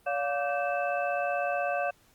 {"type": "tone cluster", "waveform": "sine", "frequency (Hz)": [571, 707, 1166, 1548, 2634], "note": ["D5", "F5", "D6", "G6", "E7"], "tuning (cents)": [-49, 21, -13, -22, -2], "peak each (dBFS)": [-31, -30, -39, -35, -38], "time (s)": [0.06, 1.91], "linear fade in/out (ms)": 10, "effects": ["pink hiss -63 dBFS RMS until 2.14 s", "Opus 32 kbps"]}